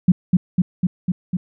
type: tone with echo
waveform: sine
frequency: 180 Hz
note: F#3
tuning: 47 cents flat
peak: -7 dBFS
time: 0.08-0.12 s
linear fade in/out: 5 ms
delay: 250 ms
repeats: 5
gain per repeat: -2 dB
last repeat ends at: 1.37 s
effects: none